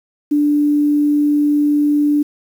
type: tone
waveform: sine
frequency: 293.7 Hz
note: D4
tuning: in tune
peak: -11 dBFS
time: 0.31-2.23 s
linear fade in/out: 10 ms
effects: 7-bit